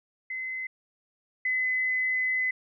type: tone pair in turn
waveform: sine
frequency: 2046 / 2024 Hz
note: C7 / B6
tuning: -39 / +42 cents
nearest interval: unison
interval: 19 cents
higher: first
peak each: -31 / -24 dBFS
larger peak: second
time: 0.3-0.67 / 1.45-2.51 s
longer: second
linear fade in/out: 5 ms
effects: none